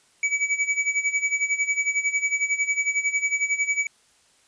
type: tone with tremolo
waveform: square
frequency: 2284 Hz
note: D7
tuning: 49 cents flat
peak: -19 dBFS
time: 0.23-3.87 s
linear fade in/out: 2 ms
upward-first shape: sine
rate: 11 Hz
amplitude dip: 80%
effects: white hiss -60 dBFS RMS until 4.47 s + resampled to 22050 Hz